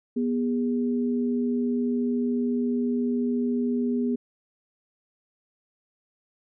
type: tone pair together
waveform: sine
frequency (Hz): 243.3 / 409.2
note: B3 / G#4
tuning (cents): -26 / -26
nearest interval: major sixth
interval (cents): 900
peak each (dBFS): -23 / -30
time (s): 0.16-4.16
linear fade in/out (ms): 10
effects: none